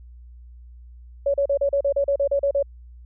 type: tone bursts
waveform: sine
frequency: 561 Hz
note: C#5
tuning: 21 cents sharp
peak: -17 dBFS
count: 12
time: 1.26-2.627 s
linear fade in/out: 5 ms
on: 80 ms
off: 37 ms
effects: added 60 Hz sine -41 dBFS peak until 3.05 s